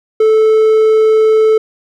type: tone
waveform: triangle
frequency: 437.4 Hz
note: A4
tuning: 10 cents flat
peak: -4 dBFS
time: 0.2-1.58 s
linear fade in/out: 5 ms
effects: none